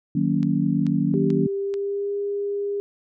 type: chord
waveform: sine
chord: D# minor seventh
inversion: none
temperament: just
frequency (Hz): 155.56 / 186.68 / 233.3 / 280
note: D#3 / F#3 / A#3 / C#4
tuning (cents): 0 / +16 / +2 / +18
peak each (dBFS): -24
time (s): 0.15-1.47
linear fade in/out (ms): 5
type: click train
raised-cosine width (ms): 0.2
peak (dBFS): -23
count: 4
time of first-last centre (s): 0.43-1.74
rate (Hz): 2.29
type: tone with pitch glide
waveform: sine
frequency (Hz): 392 to 404.4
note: G4 to G#4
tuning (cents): 0 to -46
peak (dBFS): -23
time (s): 1.14-2.8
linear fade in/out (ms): 0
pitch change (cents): +54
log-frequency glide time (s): 1.33-2.14
effects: none